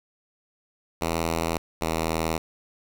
5% pulse tone pair in turn, 82.5 / 81.04 Hz, E2 / E2, +2 / -29 cents, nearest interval unison, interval 31 cents, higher first, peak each -13 dBFS, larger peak neither, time 1.01-1.58 / 1.81-2.38 s, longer neither, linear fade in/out 5 ms, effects none

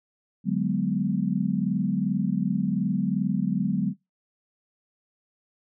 sine chord, G# half-diminished seventh, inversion second, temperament equal, 146.83 / 185 / 207.7 / 246.9 Hz, D3 / F#3 / G#3 / B3, 0 / 0 / 0 / 0 cents, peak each -31 / -25 / -27 / -30 dBFS, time 0.44-3.94 s, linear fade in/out 50 ms, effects noise-tail reverb RT60 0.2 s tail -22 dB re dry

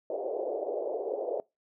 pink band-pass noise, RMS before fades -33 dBFS, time 0.1-1.4 s, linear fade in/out 2 ms, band 390 to 670 Hz, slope 48 dB/octave, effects noise-tail reverb RT60 0.2 s tail -22 dB re dry

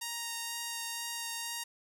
5% pulse tone with vibrato, 932.3 Hz, A#5, in tune, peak -24 dBFS, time 0.01-1.64 s, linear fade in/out 10 ms, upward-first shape sine, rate 2.1 Hz, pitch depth 9 cents each way, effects none

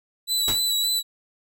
sawtooth tone with vibrato, 3951 Hz, B7, in tune, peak -18 dBFS, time 0.27-1.03 s, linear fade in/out 50 ms, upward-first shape sine, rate 3.5 Hz, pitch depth 27 cents each way
pink noise with exponential decay, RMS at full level -24 dBFS, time 0.48-0.65 s, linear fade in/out 1 ms, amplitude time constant 36 ms
effects none

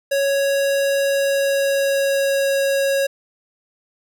square tone with pitch glide, 554.4 to 550.3 Hz, C#5 to C#5, 0 to -13 cents, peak -17 dBFS, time 0.11-3.07 s, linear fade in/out 10 ms, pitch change -13 cents, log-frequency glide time 1.06-2.54 s, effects none

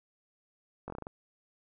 slowing click train, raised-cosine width 1 ms, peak -26 dBFS, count 7, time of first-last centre 0.88-1.069 s, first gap 20 ms, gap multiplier 1.18, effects none

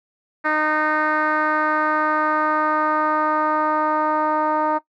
10% pulse tone with low-pass filter sweep, 307.3 Hz, D#4, 21 cents flat, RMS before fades -20 dBFS, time 0.44-4.79 s, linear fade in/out 20 ms, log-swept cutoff 1700 to 1000 Hz, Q 2.4, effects noise-tail reverb RT60 0.1 s tail -17 dB re dry

